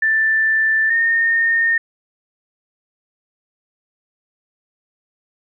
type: tone pair in turn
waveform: sine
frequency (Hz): 1769 / 1832.5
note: A6 / A#6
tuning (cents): +9 / -30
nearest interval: minor second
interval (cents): 61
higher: second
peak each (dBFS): -13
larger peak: neither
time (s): 0.02-0.9 / 0.9-1.78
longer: neither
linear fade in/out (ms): 5
effects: none